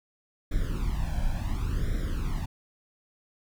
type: noise with flanger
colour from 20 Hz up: brown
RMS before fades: -28 dBFS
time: 0.51-2.46 s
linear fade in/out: 10 ms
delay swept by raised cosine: 0.54 to 1.26 ms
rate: 0.7 Hz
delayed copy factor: +0.95
effects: none